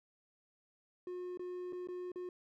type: tone with dropouts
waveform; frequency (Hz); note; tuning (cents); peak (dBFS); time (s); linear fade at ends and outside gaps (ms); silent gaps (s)
triangle; 360.2; F#4; -46; -38; 1.07-2.29; 2; 1.374-1.394 / 1.725-1.73 / 1.873-1.886 / 2.118-2.158
effects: none